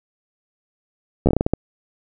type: slowing click train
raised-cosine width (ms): 2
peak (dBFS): -3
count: 9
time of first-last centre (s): 1.26-1.536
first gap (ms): 12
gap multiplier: 1.29
effects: none